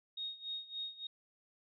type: tone with tremolo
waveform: sine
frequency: 3731 Hz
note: A#7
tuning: 1 cent sharp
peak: -37 dBFS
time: 0.17-1.07 s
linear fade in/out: 5 ms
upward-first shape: sine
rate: 3.5 Hz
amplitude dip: 85%
effects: none